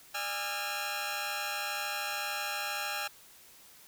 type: tone cluster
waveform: 15% pulse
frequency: 598 / 818 / 1315 / 1388 Hz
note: D5 / G#5 / E6 / F6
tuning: +31 / -26 / -5 / -11 cents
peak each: -36 / -30 / -35 / -32 dBFS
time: 0.14-3.08 s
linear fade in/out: 10 ms
effects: white hiss -56 dBFS RMS until 3.87 s